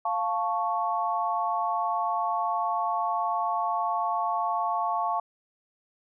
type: chord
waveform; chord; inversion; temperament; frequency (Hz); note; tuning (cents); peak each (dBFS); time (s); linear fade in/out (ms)
sine; F augmented; none; equal; 698.5 / 880 / 1108.7; F5 / A5 / C#6; 0 / 0 / 0; -29; 0.05-5.2; 5
effects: none